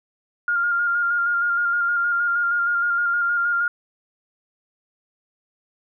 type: tone with vibrato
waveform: sine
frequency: 1407 Hz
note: F6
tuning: 12 cents sharp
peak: -18 dBFS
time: 0.48-3.68 s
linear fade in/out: 2 ms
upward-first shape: square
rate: 6.4 Hz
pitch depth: 20 cents each way
effects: none